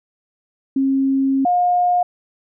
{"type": "tone pair in turn", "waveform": "sine", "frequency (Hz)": [270, 713.4], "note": ["C#4", "F5"], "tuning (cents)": [-45, 37], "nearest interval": "octave + perfect fourth", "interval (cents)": 1682, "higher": "second", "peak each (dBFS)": [-14, -13], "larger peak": "second", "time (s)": [[0.76, 1.45], [1.45, 2.03]], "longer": "first", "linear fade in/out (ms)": 5, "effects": []}